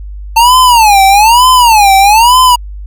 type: tone with vibrato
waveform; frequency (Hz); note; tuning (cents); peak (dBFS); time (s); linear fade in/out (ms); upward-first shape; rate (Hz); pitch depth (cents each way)
square; 890; A5; +20; -3; 0.36-2.56; 10; sine; 1.1; 240
effects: added 50 Hz sine -21 dBFS peak until 2.86 s